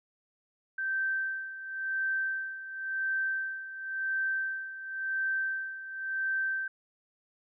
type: tone with tremolo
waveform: sine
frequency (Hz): 1557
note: G6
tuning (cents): -12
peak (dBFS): -27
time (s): 0.78-6.68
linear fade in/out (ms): 5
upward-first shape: sine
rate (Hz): 0.94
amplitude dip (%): 75
effects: none